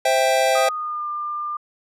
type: chord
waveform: square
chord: C major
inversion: none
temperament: equal with one note detuned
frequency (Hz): 523.3 / 659.3 / 789.4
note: C5 / E5 / G5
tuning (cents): 0 / 0 / +12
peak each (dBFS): -21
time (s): 0.05-0.69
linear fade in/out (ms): 5
type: tone with pitch glide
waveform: sine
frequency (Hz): 1244.5 to 1197.3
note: D#6 to D6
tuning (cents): 0 to +33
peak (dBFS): -24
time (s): 0.55-1.57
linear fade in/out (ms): 5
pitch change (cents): -67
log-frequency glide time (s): 0.67-1.07
effects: low-pass 12000 Hz 12 dB/octave